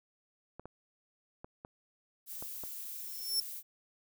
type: clicks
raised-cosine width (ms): 1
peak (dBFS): -31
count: 6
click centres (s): 0.596 / 0.656 / 1.445 / 1.649 / 2.425 / 2.637
type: noise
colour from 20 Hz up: violet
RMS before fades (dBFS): -43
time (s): 2.26-3.63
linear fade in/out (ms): 50
type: tone with exponential growth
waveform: sawtooth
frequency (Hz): 5400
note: E8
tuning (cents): +41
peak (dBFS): -24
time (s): 2.99-3.4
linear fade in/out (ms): 2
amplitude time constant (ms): 88
effects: none